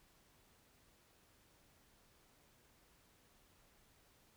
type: silence
effects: pink hiss -70 dBFS RMS until 4.36 s